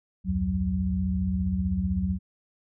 sine tone cluster, 63.5 / 79.6 / 95.1 / 186.6 Hz, B1 / D#2 / F#2 / F#3, +49 / +40 / +48 / +15 cents, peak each -33 / -29 / -34 / -26 dBFS, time 0.24-2.19 s, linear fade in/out 50 ms, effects none

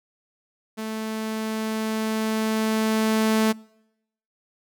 sawtooth tone with level ramp, 219.3 Hz, A3, 6 cents flat, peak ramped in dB -25 to -14 dBFS, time 0.77-3.53 s, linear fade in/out 20 ms, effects noise-tail reverb RT60 0.8 s tail -25 dB re dry

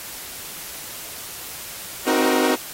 sawtooth chord, C half-diminished seventh, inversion none, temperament equal with one note detuned, 261.6 / 311.1 / 370 / 472.4 Hz, C4 / Eb4 / Gb4 / Bb4, 0 / 0 / 0 / +23 cents, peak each -20 dBFS, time 2.06-2.56 s, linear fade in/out 20 ms, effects white hiss -35 dBFS RMS until 2.73 s + AAC 48 kbps

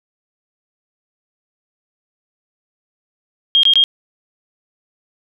sine tone bursts, 3231 Hz, G#7, 48 cents flat, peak -8 dBFS, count 3, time 3.55-3.839 s, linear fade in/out 0 ms, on 83 ms, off 20 ms, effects none

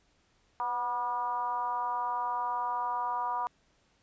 sine tone with frequency modulation, 971 Hz, B5, 30 cents flat, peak -29 dBFS, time 0.6-3.47 s, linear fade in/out 0 ms, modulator 235 Hz, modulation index 0.89, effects pink hiss -69 dBFS RMS until 4.02 s + resampled to 16000 Hz

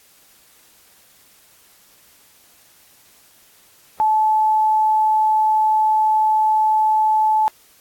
sine tone, 866 Hz, A5, 28 cents flat, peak -13 dBFS, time 4-7.48 s, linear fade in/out 0 ms, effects white hiss -52 dBFS RMS until 7.8 s + AAC 64 kbps

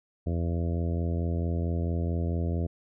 harmonic tone, 84.5 Hz, E2, 43 cents sharp, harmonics 1 / 2 / 3 / 4 / 5 / 6 / 7 / 8, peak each -27 / -33 / -37 / -39 / -41 / -43 / -44 / -45 dBFS, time 0.26-2.67 s, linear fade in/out 10 ms, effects none

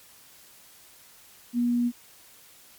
sine tone, 240.7 Hz, B3, 44 cents flat, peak -21 dBFS, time 1.53-1.92 s, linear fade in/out 50 ms, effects white hiss -53 dBFS RMS until 2.78 s + MP3 96 kbps

